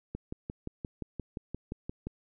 click train, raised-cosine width 3 ms, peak -23 dBFS, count 12, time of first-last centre 0.15-2.07 s, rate 5.73 Hz, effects none

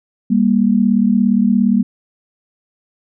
sine tone pair together, 199.26 / 236.5 Hz, G3 / A#3, +29 / +25 cents, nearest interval minor third, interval 296 cents, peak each -13 dBFS, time 0.3-1.83 s, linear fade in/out 10 ms, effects none

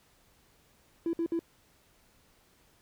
triangle tone bursts, 334.3 Hz, E4, 24 cents sharp, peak -24 dBFS, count 3, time 1.06-1.392 s, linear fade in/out 2 ms, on 72 ms, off 58 ms, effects tanh soft clip ceiling -24 dBFS + pink hiss -65 dBFS RMS until 2.81 s

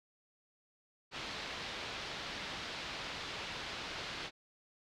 white low-pass noise, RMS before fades -43 dBFS, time 1.11-4.31 s, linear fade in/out 50 ms, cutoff 4300 Hz, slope 24 dB/octave, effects none

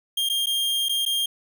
45% pulse tone with dropouts, 3212 Hz, G7, 41 cents sharp, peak -21 dBFS, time 0.17-1.26 s, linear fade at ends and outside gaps 5 ms, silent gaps 0.29-0.297 / 0.46-0.468 / 0.886-0.893 / 1.053-1.061 s, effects none

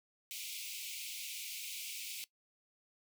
pink high-pass noise, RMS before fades -44 dBFS, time 0.31-2.24 s, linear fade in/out 0 ms, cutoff 2200 Hz, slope 96 dB/octave, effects noise-tail reverb RT60 0.1 s tail -19 dB re dry

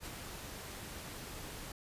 pink noise with ADSR envelope, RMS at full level -43 dBFS, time 0-1.72 s, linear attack 60 ms, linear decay 19 ms, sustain -3 dB, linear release 3 ms, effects resampled to 32000 Hz

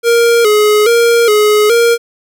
square tone with vibrato, 444.2 Hz, A4, 16 cents sharp, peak -7 dBFS, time 0.03-1.98 s, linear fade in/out 50 ms, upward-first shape square, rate 1.2 Hz, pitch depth 91 cents each way, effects none

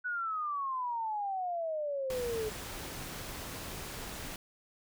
sine exponential sweep, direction down, 1491 to 424.3 Hz, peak -32 dBFS, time 0.04-2.5 s, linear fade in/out 20 ms
pink noise, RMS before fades -42 dBFS, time 2.1-4.36 s, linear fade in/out 2 ms
effects none

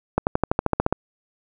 accelerating click train, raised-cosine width 1 ms, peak -4 dBFS, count 11, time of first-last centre 0.18-0.926 s, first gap 89 ms, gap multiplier 0.96, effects none

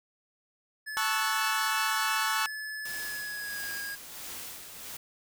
square tone with pitch glide, 1724 to 1636.7 Hz, A6 to G#6, -36 to -26 cents, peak -36 dBFS, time 0.86-3.96 s, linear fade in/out 20 ms, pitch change -90 cents, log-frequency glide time 2.87-3.69 s
sawtooth chord, F# minor seventh, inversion first, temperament equal, 880 / 1108.7 / 1318.5 / 1480 Hz, A5 / C#6 / E6 / F#6, 0 / 0 / 0 / 0 cents, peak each -29 dBFS, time 0.97-2.46 s, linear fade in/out 0 ms
white noise with tremolo, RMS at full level -40 dBFS, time 2.85-4.97 s, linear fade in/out 5 ms, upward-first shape sine, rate 1.5 Hz, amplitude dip 50%
effects none

